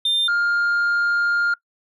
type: tone pair in turn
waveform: sine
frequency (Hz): 3600 / 1406.6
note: A7 / F6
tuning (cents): +39 / +12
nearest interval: octave + major third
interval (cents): 1627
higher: first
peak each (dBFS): -14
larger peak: neither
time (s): 0.05-0.28 / 0.28-1.54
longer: second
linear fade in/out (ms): 5
effects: noise-tail reverb RT60 0.1 s tail -23 dB re dry + tanh soft clip ceiling -16 dBFS